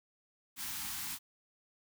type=band-stop noise; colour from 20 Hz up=white; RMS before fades=-40 dBFS; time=0.56-1.19 s; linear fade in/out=50 ms; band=330 to 760 Hz; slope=96 dB/octave; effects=none